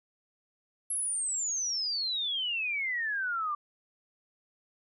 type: exponential sweep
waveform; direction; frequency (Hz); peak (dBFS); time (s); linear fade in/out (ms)
sine; down; 11230 to 1165; -29; 0.9-3.55; 5
effects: none